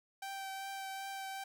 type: tone with vibrato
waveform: sawtooth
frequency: 778 Hz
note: G5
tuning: 13 cents flat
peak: -37 dBFS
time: 0.22-1.44 s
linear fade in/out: 5 ms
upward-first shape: triangle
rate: 2.6 Hz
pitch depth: 15 cents each way
effects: none